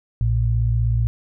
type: tone pair together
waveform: sine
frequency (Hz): 58.39 / 114.5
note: A#1 / A#2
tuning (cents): +4 / -31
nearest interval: octave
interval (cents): 1165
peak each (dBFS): -20 / -18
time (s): 0.21-1.07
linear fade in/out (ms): 0
effects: none